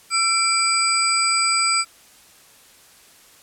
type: tone cluster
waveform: sine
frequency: 1343 / 2330 / 4835 / 7950 Hz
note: E6 / D7 / D8 / B8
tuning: +32 / -14 / +50 / +10 cents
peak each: -22 dBFS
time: 0.1-1.85 s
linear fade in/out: 50 ms
effects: white hiss -50 dBFS RMS until 3.42 s + low-pass 12000 Hz 12 dB/octave